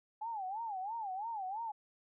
sine tone with vibrato, 830.6 Hz, G#5, in tune, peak -37 dBFS, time 0.21-1.72 s, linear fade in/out 10 ms, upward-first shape sine, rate 3 Hz, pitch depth 200 cents each way, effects none

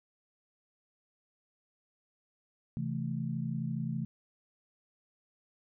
sine chord, A minor, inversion first, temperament equal with one note detuned, 132.95 / 164.81 / 220 Hz, C3 / E3 / A3, +28 / 0 / 0 cents, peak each -36 / -36 / -37 dBFS, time 2.77-4.05 s, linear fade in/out 0 ms, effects none

